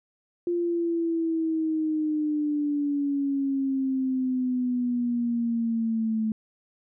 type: exponential sweep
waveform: sine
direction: down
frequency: 349.2 to 217.9 Hz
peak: -23 dBFS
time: 0.47-6.32 s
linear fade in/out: 2 ms
effects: none